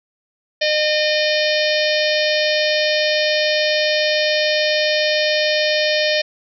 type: harmonic tone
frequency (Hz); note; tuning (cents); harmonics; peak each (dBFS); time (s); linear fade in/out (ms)
609; D#5; -37; 1 / 3 / 4 / 5 / 6 / 7 / 8 / 9; -18 / -23 / -24 / -25 / -26 / -26 / -27 / -28; 0.61-6.22; 10
effects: none